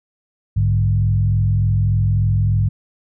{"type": "tone with frequency modulation", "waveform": "sine", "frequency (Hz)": 103.83, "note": "G#2", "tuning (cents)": 0, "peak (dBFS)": -13, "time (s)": [0.56, 2.69], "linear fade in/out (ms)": 10, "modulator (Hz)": 43.4, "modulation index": 0.87, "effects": []}